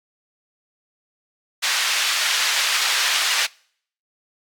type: band-pass noise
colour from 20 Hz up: white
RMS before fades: -21 dBFS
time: 1.62-3.47 s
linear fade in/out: 20 ms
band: 1300 to 4500 Hz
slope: 12 dB/octave
effects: noise-tail reverb RT60 0.6 s tail -25 dB re dry + AAC 64 kbps